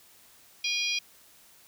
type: harmonic tone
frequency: 812 Hz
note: G#5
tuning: 39 cents flat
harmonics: 3 / 4 / 5 / 6 / 7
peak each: -30 / -32 / -38 / -34 / -36 dBFS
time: 0.64-0.99 s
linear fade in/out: 5 ms
effects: white hiss -57 dBFS RMS until 1.67 s